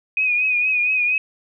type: tone with vibrato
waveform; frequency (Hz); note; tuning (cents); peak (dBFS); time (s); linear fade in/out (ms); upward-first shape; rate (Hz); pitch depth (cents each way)
sine; 2489; D#7; 0; -16; 0.17-1.18; 2; triangle; 4.3; 57
effects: none